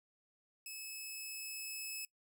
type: tone with level ramp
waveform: 10% pulse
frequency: 2592 Hz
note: E7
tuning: 30 cents flat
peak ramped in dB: -36 to -32 dBFS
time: 0.66-2.05 s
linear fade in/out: 2 ms
effects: noise-tail reverb RT60 0.1 s tail -22 dB re dry